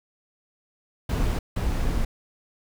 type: noise bursts at uneven times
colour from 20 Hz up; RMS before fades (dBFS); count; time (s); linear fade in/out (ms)
brown; -24; 2; 1.09-1.39 / 1.56-2.05; 5
effects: none